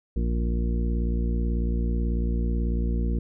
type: harmonic tone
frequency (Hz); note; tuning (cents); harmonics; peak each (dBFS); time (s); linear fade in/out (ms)
58.2; A#1; -2; 1 / 2 / 3 / 4 / 5 / 6 / 8; -23 / -37 / -32 / -33 / -41 / -38 / -41; 0.16-3.19; 5
effects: none